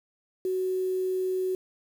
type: tone with quantisation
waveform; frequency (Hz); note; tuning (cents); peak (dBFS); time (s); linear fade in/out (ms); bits
sine; 372.6; F#4; +12; -25; 0.45-1.55; 2; 8
effects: none